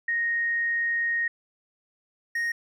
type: tone pair in turn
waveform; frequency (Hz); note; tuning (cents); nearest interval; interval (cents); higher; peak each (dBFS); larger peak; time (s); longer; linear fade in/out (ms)
sine / triangle; 1864.7 / 1864.7; A#6 / A#6; 0 / 0; unison; 0; neither; -23; neither; 0.08-1.28 / 2.35-2.52; first; 5
effects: none